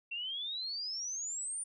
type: exponential sweep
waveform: sine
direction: up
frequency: 2692 to 9400 Hz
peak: -36 dBFS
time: 0.11-1.64 s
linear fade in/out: 10 ms
effects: none